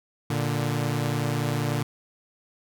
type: tone pair together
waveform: sawtooth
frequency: 116.54 / 146.83 Hz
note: A#2 / D3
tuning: 0 / 0 cents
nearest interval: major third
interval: 400 cents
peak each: -23 dBFS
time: 0.3-1.83 s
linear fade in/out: 5 ms
effects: none